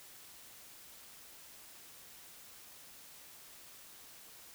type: silence
effects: white hiss -55 dBFS RMS until 4.54 s